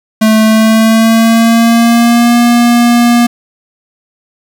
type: tone with pitch glide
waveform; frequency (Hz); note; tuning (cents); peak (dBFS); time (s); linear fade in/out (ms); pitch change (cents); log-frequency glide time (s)
square; 218.4 to 238.2; A3 to A#3; -13 to +38; -5; 0.21-3.27; 10; +151; 0.43-2.36
effects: 7-bit